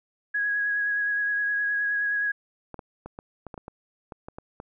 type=tone with vibrato; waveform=sine; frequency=1661.2 Hz; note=G#6; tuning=in tune; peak=-23 dBFS; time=0.34-2.32 s; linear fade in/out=10 ms; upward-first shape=sine; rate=9.6 Hz; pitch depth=17 cents each way
type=clicks; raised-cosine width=1 ms; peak=-24 dBFS; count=12; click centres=2.743 / 2.792 / 3.06 / 3.189 / 3.467 / 3.542 / 3.578 / 3.681 / 4.122 / 4.285 / 4.385 / 4.601 s
effects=none